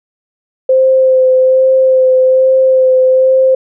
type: tone with vibrato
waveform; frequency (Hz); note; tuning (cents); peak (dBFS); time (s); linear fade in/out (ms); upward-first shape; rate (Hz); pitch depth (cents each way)
sine; 520; C5; -11; -5; 0.69-3.55; 5; sine; 1.2; 15
effects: none